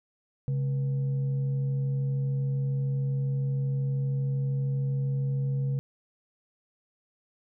sine tone with frequency modulation, 136.6 Hz, C#3, 25 cents flat, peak -25 dBFS, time 0.48-5.79 s, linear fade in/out 0 ms, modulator 346 Hz, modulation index 0.23, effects none

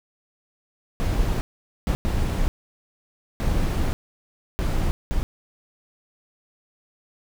brown noise bursts at uneven times, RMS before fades -22 dBFS, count 6, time 1-1.41 / 1.87-1.95 / 2.05-2.48 / 3.4-3.93 / 4.59-4.91 / 5.11-5.23 s, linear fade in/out 0 ms, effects none

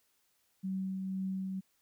sine tone with tremolo, 190 Hz, F#3, 46 cents sharp, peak -32 dBFS, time 0.63-1.61 s, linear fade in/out 20 ms, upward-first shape triangle, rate 2 Hz, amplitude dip 30%, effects white hiss -74 dBFS RMS until 1.81 s

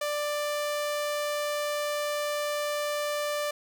sawtooth tone, 590 Hz, D5, 8 cents sharp, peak -24 dBFS, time 0.01-3.51 s, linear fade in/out 5 ms, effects none

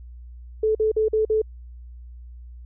sine tone bursts, 435.1 Hz, A4, 19 cents flat, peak -17 dBFS, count 5, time 0.63-1.418 s, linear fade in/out 5 ms, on 120 ms, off 47 ms, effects added 60 Hz sine -38 dBFS peak until 2.65 s

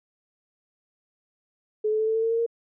sine tone with pitch steps, 427.9 / 432.9 / 437.9 / 443 / 448.1 / 453.3 / 458.6 / 463.9 Hz, A4 / A4 / A4 / A4 / A4 / A#4 / A#4 / A#4, -48 / -28 / -8 / +12 / +32 / -48 / -28 / -8 cents, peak -21 dBFS, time 1.84-2.464 s, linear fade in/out 10 ms, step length 78 ms, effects none

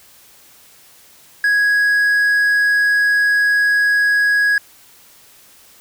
triangle tone, 1661.2 Hz, G#6, in tune, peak -10 dBFS, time 1.44-4.58 s, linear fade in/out 2 ms, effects white hiss -47 dBFS RMS until 5.8 s

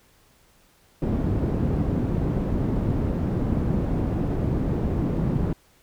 white low-pass noise, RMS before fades -24 dBFS, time 1.02-5.53 s, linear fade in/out 2 ms, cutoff 230 Hz, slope 12 dB/octave, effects pink hiss -59 dBFS RMS until 5.82 s

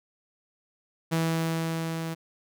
sawtooth tone with level ramp, 163.5 Hz, E3, 14 cents flat, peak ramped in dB -19 to -27 dBFS, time 1.11-2.15 s, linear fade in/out 20 ms, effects none

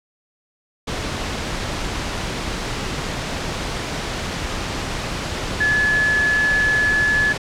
sine tone in noise, 1713 Hz, A6, 47 cents flat, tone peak -15 dBFS, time 5.6-7.33 s, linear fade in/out 10 ms, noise pink, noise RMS -25 dBFS, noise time 0.87-7.38 s, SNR +7 dB, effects low-pass 6000 Hz 12 dB/octave

